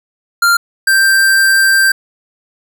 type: tone pair in turn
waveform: square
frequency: 1391 / 1573.6 Hz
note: F6 / G6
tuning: -7 / +6 cents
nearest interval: major second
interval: 213 cents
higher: second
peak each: -8 dBFS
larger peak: neither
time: 0.42-0.57 / 0.87-1.92 s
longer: second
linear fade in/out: 5 ms
effects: none